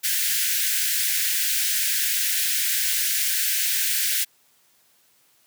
white high-pass noise, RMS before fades -23 dBFS, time 0.03-4.25 s, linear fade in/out 20 ms, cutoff 1500 Hz, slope 96 dB/octave, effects white hiss -61 dBFS RMS until 5.46 s + high-pass 100 Hz 12 dB/octave

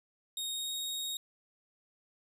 sawtooth tone with pitch glide, 3729 to 3753 Hz, A#7 to A#7, 0 to +11 cents, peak -32 dBFS, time 0.37-1.17 s, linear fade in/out 2 ms, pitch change +11 cents, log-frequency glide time 0.55-0.75 s, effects none

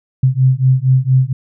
sine beating tone pair, 128.3 / 132.6 Hz, C3 / C3, -34 / +23 cents, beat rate 4.3 Hz, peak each -12 dBFS, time 0.23-1.33 s, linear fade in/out 5 ms, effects none

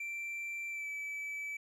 triangle tone with pitch glide, 2349 to 2303 Hz, D7 to D7, 0 to -34 cents, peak -36 dBFS, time 0-1.57 s, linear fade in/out 5 ms, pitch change -34 cents, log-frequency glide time 0.69-0.89 s, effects none

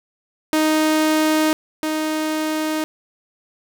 sawtooth tone pair in turn, 311.1 / 311.1 Hz, D#4 / D#4, 0 / 0 cents, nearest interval unison, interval 0 cents, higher neither, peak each -11 / -16 dBFS, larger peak first, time 0.53-1.53 / 1.83-2.84 s, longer second, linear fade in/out 0 ms, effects none

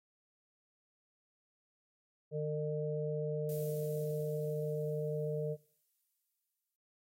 harmonic tone, 151.3 Hz, D#3, 48 cents flat, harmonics 1 / 3 / 4, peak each -37 / -36 / -42 dBFS, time 2.31-5.57 s, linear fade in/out 50 ms
violet noise with exponential decay, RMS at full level -47 dBFS, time 3.49-6.76 s, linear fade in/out 1 ms, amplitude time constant 710 ms
effects noise-tail reverb RT60 0.4 s tail -21 dB re dry + AAC 48 kbps

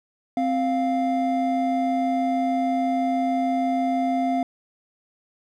triangle tone pair together, 261.6 / 698.5 Hz, C4 / F5, 0 / 0 cents, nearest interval octave + perfect fourth, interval 1700 cents, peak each -21 dBFS, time 0.37-4.43 s, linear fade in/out 2 ms, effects none

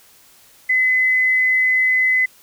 sine tone, 2026 Hz, B6, 44 cents sharp, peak -13 dBFS, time 0.69-2.26 s, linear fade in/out 10 ms, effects white hiss -50 dBFS RMS until 2.42 s

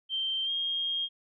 sine tone with pitch glide, 3136 to 3235 Hz, G7 to G#7, 0 to -46 cents, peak -28 dBFS, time 0.09-1.09 s, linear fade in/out 50 ms, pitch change +54 cents, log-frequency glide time 0.45-0.5 s, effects none

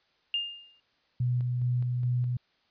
sine tone with exponential decay, 2815 Hz, F7, 13 cents sharp, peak -24 dBFS, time 0.34-0.8 s, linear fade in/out 1 ms, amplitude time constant 100 ms
sine tone with tremolo, 123.47 Hz, B2, in tune, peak -24 dBFS, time 1.2-2.37 s, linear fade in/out 5 ms, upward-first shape square, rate 2.4 Hz, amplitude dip 25%
effects white hiss -69 dBFS RMS until 2.7 s + resampled to 11025 Hz

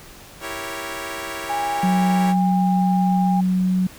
10% pulse chord, E diminished seventh, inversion none, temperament equal, 329.6 / 392 / 466.2 / 554.4 Hz, E4 / G4 / Bb4 / Db5, 0 / 0 / 0 / 0 cents, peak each -25 / -26 / -28 / -24 dBFS, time 0.4-2.35 s, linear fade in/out 50 ms
sine tone with pitch glide, 816 to 807.1 Hz, G#5 to G#5, -31 to -50 cents, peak -21 dBFS, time 1.49-3.41 s, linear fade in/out 10 ms, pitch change -19 cents, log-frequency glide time 1.7-2.52 s
sine tone, 184.6 Hz, F#3, 4 cents flat, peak -16 dBFS, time 1.83-3.87 s, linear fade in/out 5 ms
effects pink hiss -43 dBFS RMS until 3.98 s

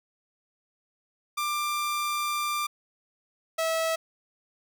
sawtooth tone pair in turn, 1187 / 649.8 Hz, D6 / E5, +18 / -25 cents, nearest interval minor seventh, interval 1043 cents, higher first, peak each -23 / -21 dBFS, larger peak second, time 1.37-2.67 / 3.58-3.96 s, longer first, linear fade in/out 10 ms, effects none

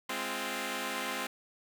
5% pulse chord, F minor, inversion first, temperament equal with one note detuned, 207.7 / 261.6 / 345.8 Hz, Ab3 / C4 / F4, 0 / 0 / -17 cents, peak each -28 / -25 / -28 dBFS, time 0.09-1.27 s, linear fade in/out 5 ms, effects none

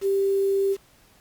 sine tone with quantisation, 392.7 Hz, G4, 3 cents sharp, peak -19 dBFS, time 0.01-0.77 s, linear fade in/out 50 ms, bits 7, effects pink hiss -57 dBFS RMS until 1.2 s + Opus 48 kbps

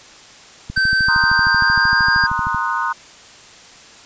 click train, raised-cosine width 5 ms, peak -15 dBFS, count 25, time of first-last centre 0.7-2.546 s, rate 13 Hz
square tone with pitch glide, 1548 to 1601.7 Hz, G6 to G6, -22 to +37 cents, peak -14 dBFS, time 0.76-2.27 s, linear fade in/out 10 ms, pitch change +59 cents, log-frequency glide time 0.98-2.12 s
sine chord, C half-diminished seventh, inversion third, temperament equal, 932.3 / 1046.5 / 1244.5 / 1480 Hz, Bb5 / C6 / Eb6 / Gb6, 0 / 0 / 0 / 0 cents, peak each -23 dBFS, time 1.08-2.93 s, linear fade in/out 10 ms
effects white hiss -42 dBFS RMS until 4.05 s + resampled to 16000 Hz

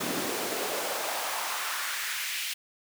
pink noise with high-pass filter sweep, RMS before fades -32 dBFS, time 0-2.54 s, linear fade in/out 10 ms, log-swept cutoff 230 to 2700 Hz, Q 1.7, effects none

